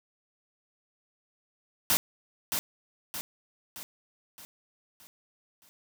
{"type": "noise with echo", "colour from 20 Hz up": "white", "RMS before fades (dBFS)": -24, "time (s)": [1.9, 1.97], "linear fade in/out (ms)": 0, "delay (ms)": 620, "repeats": 6, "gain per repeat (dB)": -6, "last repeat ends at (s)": 5.69, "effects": []}